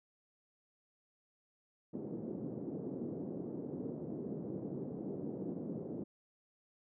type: band-pass noise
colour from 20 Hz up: white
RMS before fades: -42 dBFS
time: 1.93-6.04 s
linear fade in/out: 10 ms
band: 140 to 400 Hz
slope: 24 dB/octave
effects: none